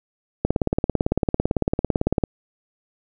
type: click train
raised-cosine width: 2 ms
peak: -5 dBFS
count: 33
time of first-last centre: 0.45-2.238 s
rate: 17.9 Hz
effects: none